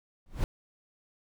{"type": "noise with exponential growth", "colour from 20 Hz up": "brown", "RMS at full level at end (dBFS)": -21, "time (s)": [0.26, 0.44], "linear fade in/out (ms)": 1, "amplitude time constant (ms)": 37, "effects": []}